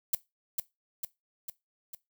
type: noise with echo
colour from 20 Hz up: violet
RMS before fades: -25 dBFS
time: 0.13-0.15 s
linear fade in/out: 5 ms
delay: 450 ms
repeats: 4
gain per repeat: -4 dB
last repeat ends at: 1.95 s
effects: noise-tail reverb RT60 0.2 s tail -19 dB re dry